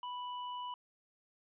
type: tone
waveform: square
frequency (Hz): 987.8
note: B5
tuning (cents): 0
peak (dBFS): -40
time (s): 0.03-0.74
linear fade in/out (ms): 2
effects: resampled to 8000 Hz

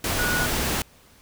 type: tone in noise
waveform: sine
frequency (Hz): 1461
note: F#6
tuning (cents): -22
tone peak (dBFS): -24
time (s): 0.19-0.46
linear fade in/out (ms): 2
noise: pink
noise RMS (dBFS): -25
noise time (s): 0.04-0.82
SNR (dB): -2
effects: pink hiss -54 dBFS RMS until 1.21 s

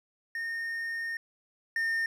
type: tone pair in turn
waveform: triangle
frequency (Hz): 1835 / 1820.2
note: A#6 / A#6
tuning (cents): -28 / -42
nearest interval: unison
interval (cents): 14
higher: first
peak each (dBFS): -30 / -25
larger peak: second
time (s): 0.35-1.17 / 1.76-2.06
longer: first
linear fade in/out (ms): 2
effects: none

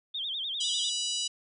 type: tone with vibrato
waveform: sine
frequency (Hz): 3411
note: G#7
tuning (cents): +46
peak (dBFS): -31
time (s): 0.14-0.9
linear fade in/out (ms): 10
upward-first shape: sine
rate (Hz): 10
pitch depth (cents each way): 160
type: harmonic tone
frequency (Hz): 980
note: B5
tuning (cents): -14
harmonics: 3 / 4 / 5 / 6 / 7 / 8 / 9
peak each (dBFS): -33 / -35 / -37 / -39 / -40 / -41 / -42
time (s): 0.6-1.28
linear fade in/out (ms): 10
effects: none

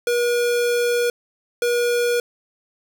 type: tone pair in turn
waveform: square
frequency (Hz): 480.4 / 480.4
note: B4 / B4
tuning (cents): -48 / -48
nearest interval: unison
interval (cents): 0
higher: neither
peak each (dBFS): -18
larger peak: neither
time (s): 0.07-1.1 / 1.62-2.2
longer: first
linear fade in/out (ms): 2
effects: none

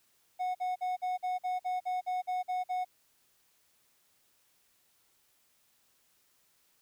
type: tone bursts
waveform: triangle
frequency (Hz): 733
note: F#5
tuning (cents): -16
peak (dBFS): -28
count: 12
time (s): 0.39-2.849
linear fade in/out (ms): 20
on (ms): 160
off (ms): 49
effects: white hiss -70 dBFS RMS until 6.81 s

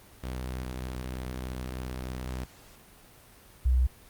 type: tone pair in turn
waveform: sawtooth / sine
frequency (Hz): 63.3 / 63.05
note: B1 / B1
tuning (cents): +43 / +36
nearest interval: unison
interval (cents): 7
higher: first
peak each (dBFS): -29 / -20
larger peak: second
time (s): 0.23-2.45 / 3.65-3.87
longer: first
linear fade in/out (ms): 10
effects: pink hiss -54 dBFS RMS until 4.09 s + Opus 32 kbps

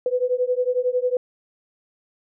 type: beating tone pair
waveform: sine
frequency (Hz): 493.9 / 504.9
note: B4 / B4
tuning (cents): 0 / +38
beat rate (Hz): 11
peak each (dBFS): -22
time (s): 0.06-1.17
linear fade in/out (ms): 2
effects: none

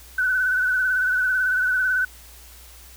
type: tone with vibrato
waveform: sine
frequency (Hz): 1500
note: F#6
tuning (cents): +23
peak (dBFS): -18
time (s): 0.18-2.05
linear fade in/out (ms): 5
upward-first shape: sine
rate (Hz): 18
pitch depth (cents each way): 43
effects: added 60 Hz sine -46 dBFS peak until 2.96 s + white hiss -47 dBFS RMS until 2.96 s

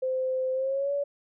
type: tone with pitch glide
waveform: sine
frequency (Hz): 518 to 568.2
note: C5 to C#5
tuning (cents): -17 to +43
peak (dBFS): -25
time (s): 0.02-1.04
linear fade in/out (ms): 10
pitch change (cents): +160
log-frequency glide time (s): 0.53-0.93
effects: none

